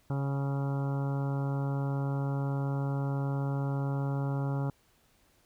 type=harmonic tone with a mistuned harmonic; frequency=138.59 Hz; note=C#3; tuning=in tune; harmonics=1 / 2 / 3 / 4 / 5 / 6 / 7 / 8 / 9 / 10; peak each=-29 / -38 / -43 / -43 / -48 / -45 / -48 / -52 / -51 / -50 dBFS; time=0.1-4.7 s; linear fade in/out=2 ms; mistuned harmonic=5; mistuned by=+33 cents; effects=pink hiss -67 dBFS RMS until 5.45 s